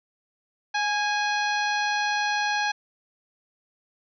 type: harmonic tone with a mistuned harmonic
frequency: 834 Hz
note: G#5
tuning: 7 cents sharp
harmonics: 1 / 2 / 3 / 4 / 5 / 6 / 7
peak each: -26 / -27 / -32 / -36 / -34 / -42 / -40 dBFS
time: 0.74-2.72 s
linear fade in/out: 10 ms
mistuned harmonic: 2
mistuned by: -27 cents
effects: none